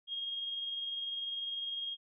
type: tone with tremolo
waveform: sine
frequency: 3253 Hz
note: G#7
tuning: 37 cents flat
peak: -34 dBFS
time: 0.07-1.97 s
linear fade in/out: 50 ms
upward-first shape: sine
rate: 20 Hz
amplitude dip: 35%
effects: none